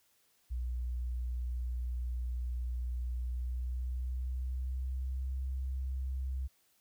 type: tone with pitch glide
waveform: sine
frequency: 61 to 65.38 Hz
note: B1 to C2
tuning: -21 to -1 cents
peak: -33 dBFS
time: 0.5-6.48 s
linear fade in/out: 20 ms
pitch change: +120 cents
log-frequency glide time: 3.14-5.36 s
effects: white hiss -71 dBFS RMS until 6.8 s